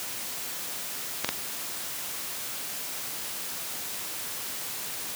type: clicks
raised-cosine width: 0.2 ms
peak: -7 dBFS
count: 2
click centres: 1.246 / 1.29 s
effects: white hiss -35 dBFS RMS until 5.15 s + high-pass 100 Hz 12 dB/octave